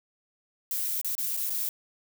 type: noise with dropouts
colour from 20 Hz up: violet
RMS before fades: -30 dBFS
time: 0.71-1.69 s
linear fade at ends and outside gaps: 1 ms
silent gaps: 1.014-1.046 / 1.152-1.18 / 1.367-1.373 / 1.497-1.503 s
effects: none